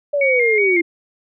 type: linear sweep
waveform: sine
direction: down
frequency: 587.3 to 329.6 Hz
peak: -15 dBFS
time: 0.13-0.82 s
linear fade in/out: 10 ms
type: tone with vibrato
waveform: sine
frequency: 2185 Hz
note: C#7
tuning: 26 cents flat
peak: -15 dBFS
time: 0.21-0.81 s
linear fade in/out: 5 ms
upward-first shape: square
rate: 2.7 Hz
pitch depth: 49 cents each way
effects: none